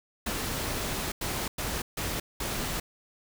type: noise bursts at uneven times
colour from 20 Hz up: pink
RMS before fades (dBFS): -32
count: 5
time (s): 0.26-1.12 / 1.21-1.48 / 1.58-1.82 / 1.97-2.2 / 2.4-2.8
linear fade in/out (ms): 5
effects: none